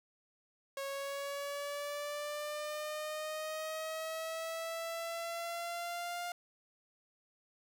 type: linear sweep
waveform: sawtooth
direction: up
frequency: 548 to 704 Hz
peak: -34 dBFS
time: 0.77-6.32 s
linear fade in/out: 2 ms
effects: 12-bit